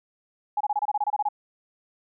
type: tone bursts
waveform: sine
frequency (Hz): 834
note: G#5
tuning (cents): +7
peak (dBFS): -21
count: 12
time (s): 0.57-1.288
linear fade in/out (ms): 5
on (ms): 36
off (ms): 26
effects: none